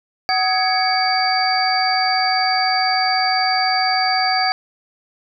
sine tone cluster, 751 / 1261 / 1666 / 2237 / 4657 Hz, F#5 / D#6 / G#6 / C#7 / D8, +26 / +23 / +5 / +15 / -15 cents, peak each -18 / -27 / -24 / -25 / -20 dBFS, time 0.29-4.52 s, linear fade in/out 0 ms, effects none

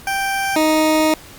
20% pulse tone pair in turn, 784 / 312 Hz, G5 / D#4, 0 / +5 cents, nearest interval octave + major third, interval 1595 cents, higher first, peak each -13 / -8 dBFS, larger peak second, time 0.07-0.56 / 0.56-1.14 s, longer second, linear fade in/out 2 ms, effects pink hiss -40 dBFS RMS until 1.38 s + Opus 48 kbps

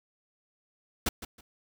pink noise with echo, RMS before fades -27 dBFS, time 1.06-1.09 s, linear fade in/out 5 ms, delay 160 ms, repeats 2, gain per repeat -13 dB, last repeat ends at 1.41 s, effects none

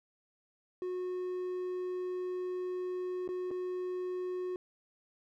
triangle tone with dropouts, 364.5 Hz, F#4, 26 cents flat, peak -32 dBFS, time 0.82-4.56 s, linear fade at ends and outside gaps 1 ms, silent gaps 3.277-3.289 / 3.507-3.512 s, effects none

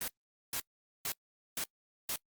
white noise bursts, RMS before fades -36 dBFS, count 5, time 0.01-2.16 s, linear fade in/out 2 ms, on 70 ms, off 450 ms, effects noise-tail reverb RT60 0.1 s tail -26 dB re dry + Opus 24 kbps

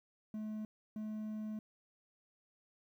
triangle tone bursts at uneven times, 215.1 Hz, A3, 39 cents flat, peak -37 dBFS, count 2, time 0.34-0.65 / 0.96-1.59 s, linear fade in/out 2 ms, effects 12-bit

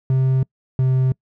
triangle tone pair in turn, 131.4 / 130.12 Hz, C3 / C3, +8 / -9 cents, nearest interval unison, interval 17 cents, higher first, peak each -12 dBFS, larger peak neither, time 0.1-0.43 / 0.79-1.12 s, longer neither, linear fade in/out 2 ms, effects noise-tail reverb RT60 0.1 s tail -26 dB re dry

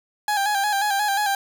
30% pulse tone with vibrato, 814 Hz, G#5, 35 cents flat, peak -17 dBFS, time 0.28-1.35 s, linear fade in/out 2 ms, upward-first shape square, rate 5.6 Hz, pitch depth 50 cents each way, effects 8-bit

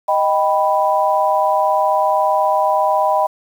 sine chord, Eb augmented, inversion none, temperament equal, 622.3 / 784 / 987.8 Hz, Eb5 / G5 / B5, 0 / 0 / 0 cents, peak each -17 dBFS, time 0.08-3.27 s, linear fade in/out 10 ms, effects 7-bit

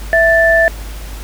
sine tone pair together, 660 / 1762 Hz, E5 / A6, +2 / +2 cents, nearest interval octave + perfect fourth, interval 1700 cents, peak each -10 dBFS, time 0.13-0.68 s, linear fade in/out 0 ms, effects added 51 Hz sine -25 dBFS peak until 1.23 s + pink hiss -34 dBFS RMS until 1.23 s

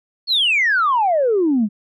sine exponential sweep, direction down, 4435 to 196 Hz, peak -12 dBFS, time 0.27-1.69 s, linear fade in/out 50 ms, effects tanh soft clip ceiling -9 dBFS + MP3 96 kbps

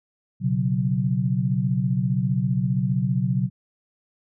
sine chord, B suspended second, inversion none, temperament equal, 123.47 / 138.59 / 185 Hz, B2 / C#3 / F#3, 0 / 0 / 0 cents, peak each -24 dBFS, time 0.4-3.5 s, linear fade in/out 50 ms, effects none

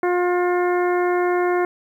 harmonic tone, 356 Hz, F4, 33 cents sharp, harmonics 1 / 2 / 3 / 4 / 5 / 6, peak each -18 / -24 / -28 / -30 / -32 / -34 dBFS, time 0.03-1.65 s, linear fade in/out 2 ms, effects 9-bit

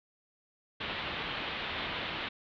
white low-pass noise, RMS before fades -37 dBFS, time 0.8-2.29 s, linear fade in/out 10 ms, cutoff 3700 Hz, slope 48 dB/octave, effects none

